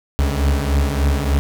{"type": "beating tone pair", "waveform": "40% pulse", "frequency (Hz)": [69.3, 72.7], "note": ["C#2", "D2"], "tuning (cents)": [0, -17], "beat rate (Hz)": 3.4, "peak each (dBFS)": [-16, -19], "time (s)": [0.19, 1.39], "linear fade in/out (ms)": 0, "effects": []}